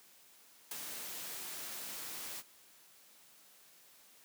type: noise with ADSR envelope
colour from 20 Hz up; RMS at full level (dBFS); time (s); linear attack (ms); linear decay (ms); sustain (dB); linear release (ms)
white; -40; 0.71-2.43; 3; 23; -4; 42
effects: white hiss -62 dBFS RMS until 4.24 s + high-pass 150 Hz 12 dB/octave